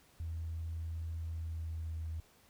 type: tone with pitch glide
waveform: sine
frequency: 81.9 to 80.54 Hz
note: E2 to E2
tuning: -11 to -40 cents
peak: -36 dBFS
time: 0.2-2.2 s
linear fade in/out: 0 ms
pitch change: -29 cents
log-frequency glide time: 1.21-2.01 s
effects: tanh soft clip ceiling -32 dBFS + pink hiss -65 dBFS RMS until 2.49 s